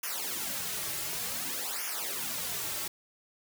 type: noise with flanger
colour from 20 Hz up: white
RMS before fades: -35 dBFS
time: 0.03-2.88 s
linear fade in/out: 5 ms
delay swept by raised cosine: 0.24 to 4.14 ms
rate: 0.55 Hz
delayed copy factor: -0.9
effects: none